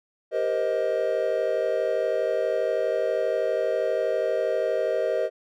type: chord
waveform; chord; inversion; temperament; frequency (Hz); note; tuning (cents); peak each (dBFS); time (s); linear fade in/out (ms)
triangle; C minor seventh; second; just; 392.4 / 470.9 / 523.3 / 627.9; G4 / Bb4 / C5 / Eb5; +2 / +18 / 0 / +16; -29 / -26 / -26 / -24; 0.31-5.3; 50
effects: none